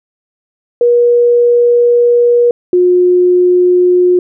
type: tone pair in turn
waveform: sine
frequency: 479.6 / 359.3 Hz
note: A#4 / F4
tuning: +49 / +49 cents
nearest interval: perfect fourth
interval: 500 cents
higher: first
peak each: -5 dBFS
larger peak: neither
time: 0.81-2.51 / 2.73-4.19 s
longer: first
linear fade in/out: 2 ms
effects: none